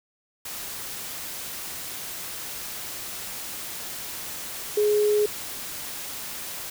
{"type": "tone in noise", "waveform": "sine", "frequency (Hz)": 418.7, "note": "G#4", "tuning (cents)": 14, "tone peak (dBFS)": -18, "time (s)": [4.77, 5.26], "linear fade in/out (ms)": 5, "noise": "white", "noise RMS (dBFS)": -35, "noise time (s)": [0.45, 6.7], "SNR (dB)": 14, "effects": []}